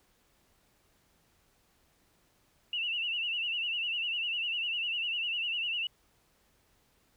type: tone with vibrato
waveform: sine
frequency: 2794 Hz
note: F7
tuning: in tune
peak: -30 dBFS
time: 2.73-5.87 s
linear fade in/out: 2 ms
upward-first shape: sine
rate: 10 Hz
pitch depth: 93 cents each way
effects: pink hiss -69 dBFS RMS until 7.16 s